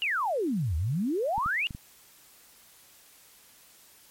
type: exponential two-way sweep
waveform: sine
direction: down then up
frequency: 2945 to 73.3 to 2945 Hz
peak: -25 dBFS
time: 0.02-1.67 s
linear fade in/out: 0 ms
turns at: 0.76 s
type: clicks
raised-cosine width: 5 ms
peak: -26 dBFS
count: 4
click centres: 1.38 / 1.461 / 1.708 / 1.749 s
effects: white hiss -56 dBFS RMS until 4.1 s + MP3 64 kbps